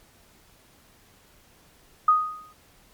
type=tone with exponential decay; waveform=sine; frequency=1244.5 Hz; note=D#6; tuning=in tune; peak=-12 dBFS; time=2.08-2.53 s; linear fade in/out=5 ms; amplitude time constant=97 ms; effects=pink hiss -57 dBFS RMS until 2.93 s + MP3 96 kbps